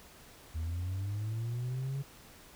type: linear sweep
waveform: sine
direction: up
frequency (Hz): 77.78 to 140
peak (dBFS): -30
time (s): 0.54-2.03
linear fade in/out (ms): 20
effects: tanh soft clip ceiling -32 dBFS + pink hiss -55 dBFS RMS until 2.55 s